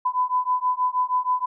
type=beating tone pair; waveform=sine; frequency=1000 / 1006.3 Hz; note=B5 / B5; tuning=+21 / +32 cents; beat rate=6.3 Hz; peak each=-23 dBFS; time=0.05-1.46 s; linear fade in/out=10 ms; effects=none